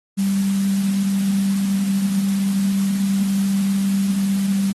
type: tone in noise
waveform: sine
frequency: 196 Hz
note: G3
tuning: in tune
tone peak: -16 dBFS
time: 0.17-4.73 s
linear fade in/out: 20 ms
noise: white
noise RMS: -34 dBFS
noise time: 0.17-4.73 s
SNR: +15 dB
effects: AAC 32 kbps